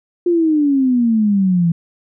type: exponential sweep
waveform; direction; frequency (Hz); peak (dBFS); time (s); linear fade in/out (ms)
sine; down; 355.3 to 164.81; -11; 0.26-1.72; 5
effects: none